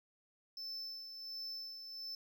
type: tone with tremolo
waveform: triangle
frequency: 5280 Hz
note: E8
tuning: 2 cents sharp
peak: -40 dBFS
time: 0.57-2.15 s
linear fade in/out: 2 ms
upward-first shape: sine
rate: 1.4 Hz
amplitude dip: 50%
effects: 12-bit